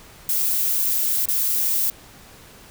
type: noise with dropouts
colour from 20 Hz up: violet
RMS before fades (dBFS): -21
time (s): 0.29-1.9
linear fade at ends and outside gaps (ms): 1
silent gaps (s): 1.256-1.286
effects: pink hiss -46 dBFS RMS until 2.7 s